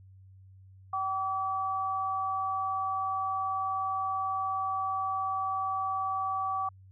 sine tone pair together, 768 / 1149.2 Hz, G5 / D6, -36 / -38 cents, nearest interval perfect fifth, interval 698 cents, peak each -33 / -30 dBFS, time 0.93-6.69 s, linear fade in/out 5 ms, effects added 95 Hz sine -51 dBFS peak until 6.91 s

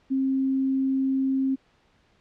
sine tone, 266.8 Hz, C4, 34 cents sharp, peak -21 dBFS, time 0.1-1.56 s, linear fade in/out 20 ms, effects pink hiss -63 dBFS RMS until 2.2 s + low-pass 4000 Hz 12 dB/octave

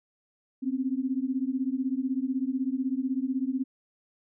sine beating tone pair, 254.3 / 270.3 Hz, C4 / C#4, -49 / -44 cents, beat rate 16 Hz, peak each -29 dBFS, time 0.62-3.64 s, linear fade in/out 20 ms, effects none

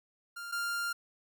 45% pulse tone pair in turn, 1396.9 / 1396.9 Hz, F6 / F6, 0 / 0 cents, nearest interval unison, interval 0 cents, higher neither, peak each -40 / -32 dBFS, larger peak second, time 0.36-0.52 / 0.52-0.93 s, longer second, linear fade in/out 10 ms, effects none

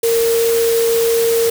sine tone in noise, 460.9 Hz, A#4, 20 cents flat, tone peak -12 dBFS, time 0.03-1.5 s, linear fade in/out 5 ms, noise white, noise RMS -23 dBFS, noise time 0.03-1.5 s, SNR +8 dB, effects none

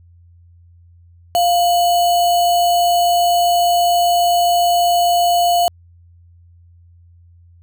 sine tone with sample-and-hold, 698.5 Hz, F5, in tune, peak -11 dBFS, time 1.35-5.68 s, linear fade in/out 0 ms, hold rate 3675 Hz, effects added 86 Hz sine -44 dBFS peak until 7.62 s

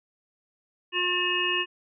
harmonic tone with a mistuned harmonic, 357 Hz, F4, 38 cents sharp, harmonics 1 / 3 / 5 / 7 / 8, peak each -32 / -32 / -31 / -29 / -27 dBFS, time 0.92-1.66 s, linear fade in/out 50 ms, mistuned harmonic 7, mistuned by +46 cents, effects none

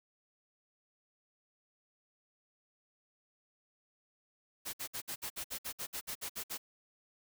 white noise bursts, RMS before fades -40 dBFS, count 14, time 4.65-6.58 s, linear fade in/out 20 ms, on 84 ms, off 58 ms, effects none

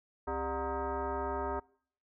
sine tone with frequency modulation, 264.6 Hz, C4, 20 cents sharp, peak -32 dBFS, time 0.27-1.6 s, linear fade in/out 10 ms, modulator 332 Hz, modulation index 3, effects noise-tail reverb RT60 0.6 s tail -25 dB re dry

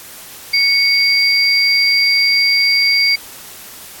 sine tone pair together, 2217 / 4725 Hz, C#7 / D8, 0 / +10 cents, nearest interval octave + minor second, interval 1310 cents, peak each -13 dBFS, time 0.53-3.16 s, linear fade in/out 10 ms, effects white hiss -35 dBFS RMS until 4 s + AAC 64 kbps

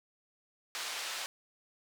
white band-pass noise, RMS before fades -39 dBFS, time 0.75-1.26 s, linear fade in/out 0 ms, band 710 to 5300 Hz, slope 12 dB/octave, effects none

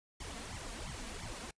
pink noise with flanger, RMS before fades -44 dBFS, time 0.2-1.51 s, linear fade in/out 5 ms, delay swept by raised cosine 0.91 to 4.41 ms, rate 2.9 Hz, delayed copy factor +1, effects noise-tail reverb RT60 0.1 s tail -24 dB re dry + resampled to 22050 Hz

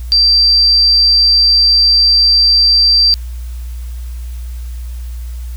sine tone, 4694 Hz, D8, 2 cents flat, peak -6 dBFS, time 0.12-3.14 s, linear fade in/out 0 ms, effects added 60 Hz sine -21 dBFS peak until 5.56 s + white hiss -43 dBFS RMS until 5.56 s

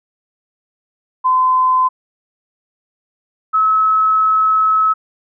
sine tone pair in turn, 1025 / 1291.4 Hz, C6 / E6, -36 / -36 cents, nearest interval major third, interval 400 cents, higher second, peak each -10 dBFS, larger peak neither, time 1.24-1.89 / 3.53-4.94 s, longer second, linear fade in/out 20 ms, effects none

